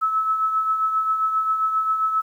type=tone with tremolo; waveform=sine; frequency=1300 Hz; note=E6; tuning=24 cents flat; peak=-16 dBFS; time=0.01-2.22 s; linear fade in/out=20 ms; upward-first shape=triangle; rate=7.5 Hz; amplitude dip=55%; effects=9-bit